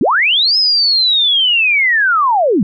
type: linear two-way sweep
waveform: sine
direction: up then down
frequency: 164.81 to 5180 to 164.81 Hz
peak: -9 dBFS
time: 0.01-2.63 s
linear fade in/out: 2 ms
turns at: 0.57 s
effects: none